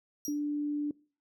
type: tone with exponential decay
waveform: sawtooth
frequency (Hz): 5720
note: F8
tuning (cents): +41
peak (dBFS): -30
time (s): 0.25-0.39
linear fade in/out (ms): 1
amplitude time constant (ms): 30
type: tone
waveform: sine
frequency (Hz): 293.7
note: D4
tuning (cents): 0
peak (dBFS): -29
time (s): 0.28-0.91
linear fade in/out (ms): 2
effects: noise-tail reverb RT60 0.4 s tail -23 dB re dry